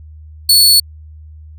sawtooth tone, 4417 Hz, C#8, 7 cents flat, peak -3 dBFS, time 0.49-0.8 s, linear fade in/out 5 ms, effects added 77 Hz sine -33 dBFS peak until 1.58 s

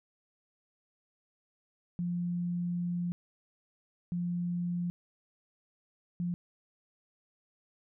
sine tone bursts at uneven times, 174.9 Hz, F3, 3 cents sharp, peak -30 dBFS, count 3, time 1.99-3.12 / 4.12-4.9 / 6.2-6.34 s, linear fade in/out 0 ms, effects none

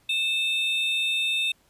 triangle tone pair together, 2627 / 3637 Hz, E7 / A#7, -7 / -43 cents, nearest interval tritone, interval 564 cents, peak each -24 dBFS, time 0.09-1.52 s, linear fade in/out 5 ms, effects pink hiss -63 dBFS RMS until 1.69 s + resampled to 32000 Hz

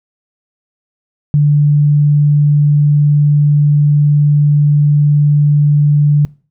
sine tone, 146.83 Hz, D3, in tune, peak -6 dBFS, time 1.34-6.25 s, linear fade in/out 0 ms, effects noise-tail reverb RT60 0.4 s tail -24 dB re dry

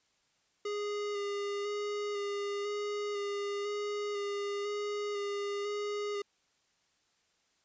square tone with vibrato, 409.3 Hz, G#4, 25 cents flat, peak -34 dBFS, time 0.65-6.22 s, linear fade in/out 5 ms, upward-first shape square, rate 1 Hz, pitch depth 16 cents each way, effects white hiss -73 dBFS RMS until 7.64 s + resampled to 16000 Hz

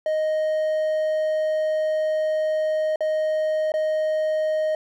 triangle tone with dropouts, 622.3 Hz, D#5, in tune, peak -18 dBFS, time 0.06-4.75 s, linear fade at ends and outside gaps 2 ms, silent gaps 2.959-3.006 / 3.72-3.739 s, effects none

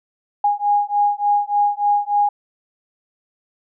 sine beating tone pair, 820 / 823.4 Hz, G#5 / G#5, -22 / -15 cents, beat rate 3.4 Hz, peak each -18 dBFS, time 0.44-2.29 s, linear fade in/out 5 ms, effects none

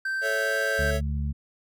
triangle tone with pitch glide, 1558 to 1567.9 Hz, G6 to G6, -11 to 0 cents, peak -24 dBFS, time 0.05-0.91 s, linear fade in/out 5 ms, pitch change +11 cents, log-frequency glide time 0.42-0.55 s
square chord, A major, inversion none, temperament equal, 440 / 554.4 / 659.3 Hz, A4 / C#5 / E5, 0 / 0 / 0 cents, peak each -33 / -30 / -33 dBFS, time 0.21-1.01 s, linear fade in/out 50 ms
harmonic tone, 72.1 Hz, D2, 31 cents flat, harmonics 1 / 2 / 3, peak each -26 / -32 / -36 dBFS, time 0.78-1.33 s, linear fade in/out 20 ms
effects none

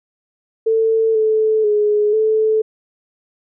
sine tone with pitch steps, 446.5 / 436 / 418.8 / 436.3 Hz, A4 / A4 / G#4 / A4, +25 / -16 / +15 / -15 cents, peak -12 dBFS, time 0.66-2.62 s, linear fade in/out 10 ms, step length 490 ms, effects none

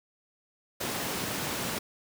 pink high-pass noise, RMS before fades -33 dBFS, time 0.8-1.79 s, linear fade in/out 10 ms, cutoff 130 Hz, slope 12 dB/octave, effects none

